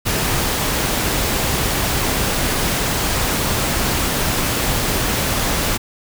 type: noise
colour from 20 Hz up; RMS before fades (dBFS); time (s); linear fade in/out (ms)
pink; -19; 0.05-5.78; 20
effects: none